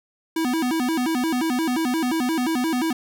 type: tone with vibrato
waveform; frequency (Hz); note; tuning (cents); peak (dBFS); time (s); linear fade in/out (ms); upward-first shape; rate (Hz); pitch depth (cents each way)
square; 284.2; C#4; +43; -21; 0.36-2.93; 5; square; 5.7; 230
effects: none